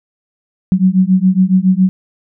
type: beating tone pair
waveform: sine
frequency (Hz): 183.2 / 190.4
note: F#3 / F#3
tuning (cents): -17 / +50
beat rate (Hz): 7.2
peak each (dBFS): -11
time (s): 0.72-1.89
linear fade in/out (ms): 0
effects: none